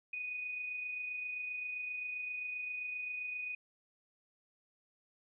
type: tone with amplitude modulation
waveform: sine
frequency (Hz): 2484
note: D#7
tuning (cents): -3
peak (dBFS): -36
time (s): 0.13-3.55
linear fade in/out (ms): 5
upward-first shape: sine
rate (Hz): 27.6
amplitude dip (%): 35
effects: none